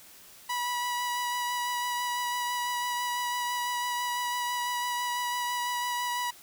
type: tone with vibrato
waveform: sawtooth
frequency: 976 Hz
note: B5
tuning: 21 cents flat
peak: -25 dBFS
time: 0.49-6.31 s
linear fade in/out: 10 ms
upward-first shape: sine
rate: 6 Hz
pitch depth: 12 cents each way
effects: white hiss -52 dBFS RMS until 6.42 s